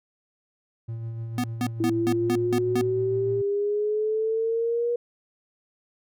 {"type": "tone with tremolo", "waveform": "triangle", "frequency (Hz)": 114.3, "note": "A#2", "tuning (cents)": -34, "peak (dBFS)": -27, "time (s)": [0.88, 3.42], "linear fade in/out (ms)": 10, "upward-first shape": "sine", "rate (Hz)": 6.7, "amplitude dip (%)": 30}
{"type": "tone bursts", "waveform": "square", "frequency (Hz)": 246.9, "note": "B3", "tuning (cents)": 0, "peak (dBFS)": -24, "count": 7, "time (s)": [1.38, 2.813], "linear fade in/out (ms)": 2, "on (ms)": 59, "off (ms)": 170}
{"type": "exponential sweep", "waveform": "sine", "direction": "up", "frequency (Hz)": [329.6, 480], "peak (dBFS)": -22, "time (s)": [1.8, 4.96], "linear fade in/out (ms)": 5}
{"effects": []}